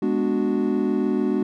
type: chord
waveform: triangle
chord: G# half-diminished seventh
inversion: none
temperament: equal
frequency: 207.7 / 246.9 / 293.7 / 370 Hz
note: G#3 / B3 / D4 / F#4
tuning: 0 / 0 / 0 / 0 cents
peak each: -23 dBFS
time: 0.02-1.43 s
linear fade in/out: 5 ms
effects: none